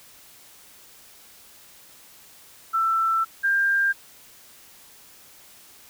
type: tone pair in turn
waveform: sine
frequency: 1333 / 1595.3 Hz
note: E6 / G6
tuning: +19 / +30 cents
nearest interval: minor third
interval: 311 cents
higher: second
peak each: -19 / -18 dBFS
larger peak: second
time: 2.73-3.25 / 3.43-3.93 s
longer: first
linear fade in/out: 20 ms
effects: white hiss -50 dBFS RMS until 5.89 s